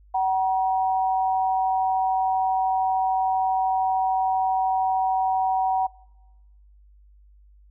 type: tone pair together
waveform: sine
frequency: 757 / 952 Hz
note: F#5 / A#5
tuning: +39 / +36 cents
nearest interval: major third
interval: 397 cents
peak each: -21 / -26 dBFS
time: 0.14-5.87 s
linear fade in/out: 10 ms
effects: noise-tail reverb RT60 1.0 s tail -24 dB re dry + added 50 Hz sine -50 dBFS peak until 7.7 s